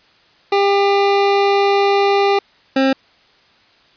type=tone pair in turn; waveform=25% pulse; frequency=399.4 / 267.3 Hz; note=G4 / C4; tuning=+32 / +37 cents; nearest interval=perfect fifth; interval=695 cents; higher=first; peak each=-8 dBFS; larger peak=neither; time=0.52-2.39 / 2.76-2.93 s; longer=first; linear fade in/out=5 ms; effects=white hiss -52 dBFS RMS until 3.96 s + resampled to 11025 Hz